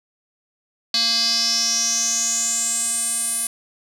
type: tone with band-pass filter sweep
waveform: square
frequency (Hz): 231.1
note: A#3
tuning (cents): -15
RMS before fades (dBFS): -21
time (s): 0.94-3.47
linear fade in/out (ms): 2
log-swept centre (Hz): 4400 to 9900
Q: 7.5
effects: none